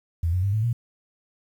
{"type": "tone with pitch steps", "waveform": "sine", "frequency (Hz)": [83.6, 91.17, 99.42, 108.42, 118.23], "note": ["E2", "F#2", "G2", "A2", "A#2"], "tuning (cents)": [25, -25, 25, -25, 25], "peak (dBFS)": -20, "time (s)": [0.23, 0.73], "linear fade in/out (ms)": 5, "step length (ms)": 100, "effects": ["9-bit"]}